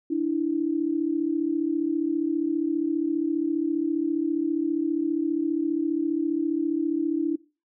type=tone pair together; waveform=sine; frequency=294.7 / 329.6 Hz; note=D4 / E4; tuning=+6 / 0 cents; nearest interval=major second; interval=194 cents; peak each=-25 dBFS; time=0.1-7.36 s; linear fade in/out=10 ms; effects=noise-tail reverb RT60 0.3 s tail -20 dB re dry